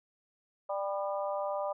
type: harmonic tone with a mistuned harmonic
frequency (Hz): 197.6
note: G3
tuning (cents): +14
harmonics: 3 / 4 / 5 / 6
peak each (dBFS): -33 / -38 / -39 / -42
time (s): 0.69-1.73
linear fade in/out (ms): 10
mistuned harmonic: 6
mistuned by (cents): +32
effects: none